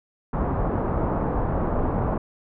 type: low-pass noise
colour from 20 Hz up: pink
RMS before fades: -24 dBFS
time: 0.33-2.18 s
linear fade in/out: 5 ms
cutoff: 1100 Hz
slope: 24 dB/octave
effects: none